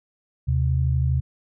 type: tone pair together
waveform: sine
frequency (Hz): 77.69 / 130.1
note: D#2 / C3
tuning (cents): -2 / -9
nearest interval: major sixth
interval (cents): 893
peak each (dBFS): -21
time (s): 0.47-1.21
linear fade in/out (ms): 20
effects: none